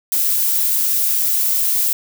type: noise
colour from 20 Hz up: violet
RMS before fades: -17 dBFS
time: 0.12-1.93 s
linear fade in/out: 2 ms
effects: none